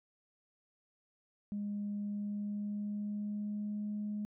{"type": "tone with pitch glide", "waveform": "sine", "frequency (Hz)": [205.1, 208.9], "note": ["G#3", "G#3"], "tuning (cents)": [-21, 10], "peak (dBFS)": -34, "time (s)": [1.52, 4.25], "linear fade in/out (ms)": 0, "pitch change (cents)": 31, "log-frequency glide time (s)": [1.96, 3.91], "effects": ["tanh soft clip ceiling -31 dBFS"]}